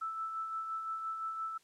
sine tone with tremolo, 1318.5 Hz, E6, in tune, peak -34 dBFS, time 0.01-1.58 s, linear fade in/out 10 ms, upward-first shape sine, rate 5.8 Hz, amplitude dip 40%, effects white hiss -68 dBFS RMS until 1.63 s + low-pass 9000 Hz 12 dB/octave

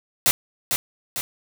white noise with echo, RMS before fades -17 dBFS, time 0.26-0.31 s, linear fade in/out 0 ms, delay 450 ms, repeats 2, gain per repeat -5 dB, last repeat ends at 1.21 s, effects none

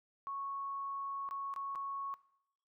sine tone with dropouts, 1105 Hz, C#6, 6 cents flat, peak -38 dBFS, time 0.27-2.14 s, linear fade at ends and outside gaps 0 ms, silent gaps 1.289-1.31 / 1.539-1.562 / 1.751-1.757 s, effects noise-tail reverb RT60 0.7 s tail -18 dB re dry

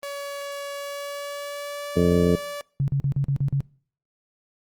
sawtooth tone with pitch glide, 566 to 578.2 Hz, C#5 to D5, +36 to -27 cents, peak -27 dBFS, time 0.03-2.61 s, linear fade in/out 0 ms, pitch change +37 cents, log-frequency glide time 0.75-1.88 s
harmonic tone, 87.31 Hz, F2, in tune, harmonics 1 / 2 / 3 / 4 / 5 / 6 / 7, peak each -26 / -20 / -25 / -27 / -21 / -31 / -31 dBFS, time 1.96-2.36 s, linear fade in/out 10 ms
sine tone bursts, 138.59 Hz, C#3, in tune, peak -19 dBFS, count 7, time 2.8-3.605 s, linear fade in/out 0 ms, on 79 ms, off 42 ms
effects noise-tail reverb RT60 0.5 s tail -24 dB re dry + Opus 32 kbps

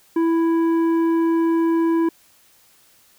sine tone with tanh clipping, 330.5 Hz, E4, 5 cents sharp, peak -17 dBFS, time 0.16-2.09 s, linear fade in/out 5 ms, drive 9 dB, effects white hiss -55 dBFS RMS until 3.18 s

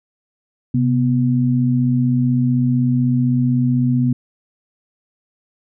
sine tone pair together, 130.26 / 246.1 Hz, C3 / B3, -7 / -6 cents, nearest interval major seventh, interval 1101 cents, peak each -16 dBFS, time 0.74-4.13 s, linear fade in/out 5 ms, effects none

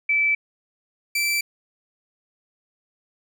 sine / sawtooth tone pair in turn, 2315 / 2332 Hz, D7 / D7, -25 / -13 cents, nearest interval unison, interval 12 cents, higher second, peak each -17 / -17 dBFS, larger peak neither, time 0.09-0.35 / 1.15-1.41 s, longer neither, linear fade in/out 5 ms, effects none

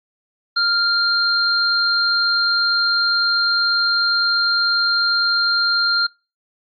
sine tone pair together, 1396.9 / 4186 Hz, F6 / C8, 0 / 0 cents, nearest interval octave + perfect fifth, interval 1900 cents, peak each -18 / -17 dBFS, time 0.56-6.07 s, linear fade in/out 10 ms, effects noise-tail reverb RT60 0.3 s tail -25 dB re dry + AAC 64 kbps

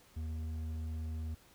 sine tone with hard clipping, 79.5 Hz, D#2, 38 cents sharp, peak -38 dBFS, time 0.16-1.35 s, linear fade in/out 10 ms, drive 6 dB, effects pink hiss -63 dBFS RMS until 1.54 s

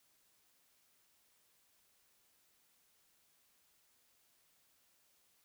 silence, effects white hiss -73 dBFS RMS until 5.44 s

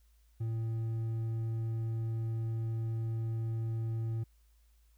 triangle tone with hard clipping, 113.1 Hz, A2, 48 cents sharp, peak -33 dBFS, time 0.4-4.24 s, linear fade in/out 10 ms, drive 7 dB, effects added 55 Hz sine -62 dBFS peak until 4.97 s + white hiss -75 dBFS RMS until 4.97 s

